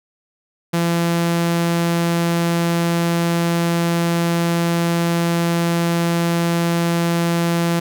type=tone; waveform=sawtooth; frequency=169.7 Hz; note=F3; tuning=49 cents flat; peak=-12 dBFS; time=0.73-7.8 s; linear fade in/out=10 ms; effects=none